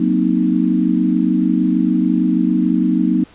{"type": "chord", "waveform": "sine", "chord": "C half-diminished seventh", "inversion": "second", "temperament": "equal with one note detuned", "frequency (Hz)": [185, 233.1, 259.7, 311.1], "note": ["Gb3", "Bb3", "C4", "Eb4"], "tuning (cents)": [0, 0, -13, 0], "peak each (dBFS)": -18, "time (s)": [0, 3.24], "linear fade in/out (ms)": 5, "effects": ["pink hiss -46 dBFS RMS until 3.34 s", "resampled to 8000 Hz"]}